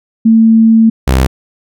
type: tone pair in turn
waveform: sine / sawtooth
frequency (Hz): 224.3 / 65.24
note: A3 / C2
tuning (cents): +34 / -4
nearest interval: octave + major sixth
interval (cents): 2138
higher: first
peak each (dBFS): -3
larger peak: neither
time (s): 0.25-0.9 / 1.07-1.27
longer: first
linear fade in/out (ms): 10
effects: none